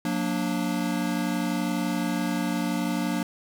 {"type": "chord", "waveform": "square", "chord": "Gb augmented", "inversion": "none", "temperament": "equal with one note detuned", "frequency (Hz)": [181.4, 233.1, 293.7], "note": ["Gb3", "Bb3", "D4"], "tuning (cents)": [-34, 0, 0], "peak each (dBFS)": -30, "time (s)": [0.05, 3.23], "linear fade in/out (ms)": 2, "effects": []}